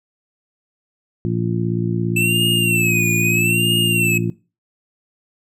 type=harmonic tone; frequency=57.5 Hz; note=A#1; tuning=23 cents flat; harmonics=2 / 3 / 4 / 5 / 6; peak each=-22 / -22 / -26 / -31 / -25 dBFS; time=1.25-4.3 s; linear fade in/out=0 ms
type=tone with vibrato; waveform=square; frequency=2637 Hz; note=E7; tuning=in tune; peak=-17 dBFS; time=2.16-4.18 s; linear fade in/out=5 ms; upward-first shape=sine; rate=0.78 Hz; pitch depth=130 cents each way
effects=noise-tail reverb RT60 0.3 s tail -19 dB re dry